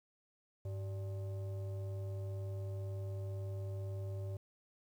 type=tone with frequency modulation; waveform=sine; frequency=100 Hz; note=G2; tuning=35 cents sharp; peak=-37 dBFS; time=0.65-4.37 s; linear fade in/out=5 ms; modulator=482 Hz; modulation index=0.43; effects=tanh soft clip ceiling -34 dBFS + 11-bit